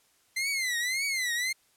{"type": "tone with vibrato", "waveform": "sawtooth", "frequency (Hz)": 2055, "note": "C7", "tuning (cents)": -32, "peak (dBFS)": -24, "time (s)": [0.36, 1.53], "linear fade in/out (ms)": 10, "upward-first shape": "triangle", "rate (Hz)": 1.8, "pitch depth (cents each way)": 180, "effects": ["white hiss -66 dBFS RMS until 1.76 s", "low-pass 12000 Hz 12 dB/octave"]}